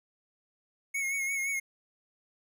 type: tone with vibrato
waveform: square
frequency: 2188 Hz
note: C#7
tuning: 23 cents flat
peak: -30 dBFS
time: 0.94-1.6 s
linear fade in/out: 10 ms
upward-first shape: sine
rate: 5.8 Hz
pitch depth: 39 cents each way
effects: none